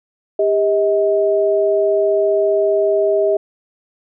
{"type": "tone pair together", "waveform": "sine", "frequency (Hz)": [399.8, 635.1], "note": ["G4", "D#5"], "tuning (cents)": [34, 35], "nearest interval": "minor sixth", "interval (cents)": 801, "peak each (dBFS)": -15, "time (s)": [0.39, 3.37], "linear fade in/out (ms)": 5, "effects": []}